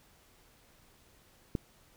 click, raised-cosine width 3 ms, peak -18 dBFS, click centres 1.552 s, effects pink hiss -63 dBFS RMS until 1.96 s

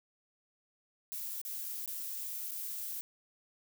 violet noise with dropouts, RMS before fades -40 dBFS, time 1.12-3.01 s, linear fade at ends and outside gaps 0 ms, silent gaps 1.415-1.451 / 1.86-1.877 / 2.51-2.517 s, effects none

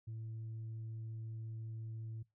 sine tone, 111.8 Hz, A2, 28 cents sharp, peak -40 dBFS, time 0.07-2.23 s, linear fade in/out 10 ms, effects noise-tail reverb RT60 0.2 s tail -22 dB re dry + tanh soft clip ceiling -40 dBFS

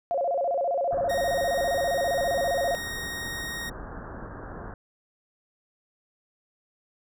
sine tone with vibrato, 617 Hz, D#5, 15 cents flat, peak -23 dBFS, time 0.11-2.75 s, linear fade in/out 0 ms, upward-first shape square, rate 15 Hz, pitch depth 200 cents each way
pink low-pass noise, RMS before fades -39 dBFS, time 0.92-4.74 s, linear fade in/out 2 ms, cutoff 1700 Hz, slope 96 dB/octave
sawtooth tone, 1864.7 Hz, A#6, in tune, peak -29 dBFS, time 1.09-3.7 s, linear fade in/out 10 ms
effects none

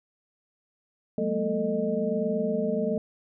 sine tone cluster, 182.1 / 209.8 / 231 / 443.3 / 615 Hz, F#3 / G#3 / A#3 / A4 / D#5, -27 / +18 / -16 / +13 / -20 cents, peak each -34 / -30 / -32 / -29 / -30 dBFS, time 1.18-2.98 s, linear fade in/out 2 ms, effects none

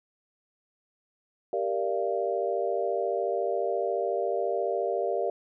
sine chord, G minor seventh, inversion none, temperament equal with one note detuned, 392 / 466.2 / 587.3 / 686.1 Hz, G4 / Bb4 / D5 / F5, 0 / 0 / 0 / -31 cents, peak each -31 dBFS, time 1.53-5.3 s, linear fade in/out 2 ms, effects none

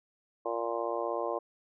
harmonic tone, 116.4 Hz, A#2, 2 cents flat, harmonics 3 / 4 / 5 / 6 / 7 / 8 / 9, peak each -38 / -36 / -35 / -39 / -41 / -44 / -38 dBFS, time 0.45-1.39 s, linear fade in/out 10 ms, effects none

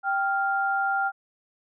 sine tone pair together, 784 / 1396.9 Hz, G5 / F6, 0 / 0 cents, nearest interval minor seventh, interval 1000 cents, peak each -25 dBFS, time 0.03-1.12 s, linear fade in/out 50 ms, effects none

